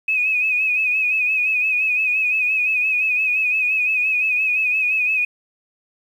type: tone with vibrato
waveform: sine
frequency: 2528 Hz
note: D#7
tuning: 27 cents sharp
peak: -16 dBFS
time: 0.08-5.25 s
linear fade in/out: 5 ms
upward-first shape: sine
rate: 5.8 Hz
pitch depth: 55 cents each way
effects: 8-bit